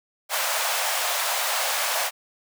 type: high-pass noise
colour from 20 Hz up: pink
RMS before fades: -25 dBFS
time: 0.29-2.11 s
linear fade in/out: 50 ms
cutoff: 570 Hz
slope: 48 dB/octave
effects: none